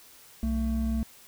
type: tone pair together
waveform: triangle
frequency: 62.7 / 223.4 Hz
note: B1 / A3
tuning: +27 / +27 cents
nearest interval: octave + minor seventh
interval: 2200 cents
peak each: -26 dBFS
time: 0.43-1.03 s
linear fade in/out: 0 ms
effects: white hiss -53 dBFS RMS until 1.27 s